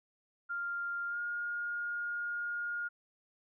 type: tone with pitch glide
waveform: sine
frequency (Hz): 1396.9 to 1423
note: F6 to F6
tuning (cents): 0 to +32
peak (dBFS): -34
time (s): 0.49-2.89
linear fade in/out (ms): 20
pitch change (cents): +32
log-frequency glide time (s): 1.08-1.19
effects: none